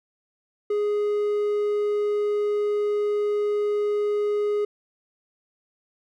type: tone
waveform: triangle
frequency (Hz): 415.3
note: G#4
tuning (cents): 0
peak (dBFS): -19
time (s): 0.7-4.65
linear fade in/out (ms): 5
effects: none